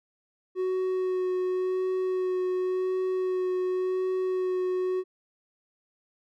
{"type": "tone with vibrato", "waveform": "triangle", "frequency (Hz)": 370, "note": "F#4", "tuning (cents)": 0, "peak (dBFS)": -23, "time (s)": [0.55, 5.04], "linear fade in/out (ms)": 50, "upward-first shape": "sine", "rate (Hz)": 0.91, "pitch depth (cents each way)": 13, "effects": []}